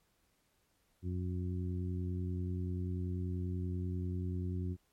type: harmonic tone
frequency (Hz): 90.3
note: F#2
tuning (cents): -42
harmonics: 1 / 2 / 3 / 4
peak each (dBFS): -35 / -41 / -45 / -47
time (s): 1.02-4.77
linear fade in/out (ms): 50
effects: pink hiss -75 dBFS RMS until 4.92 s + MP3 64 kbps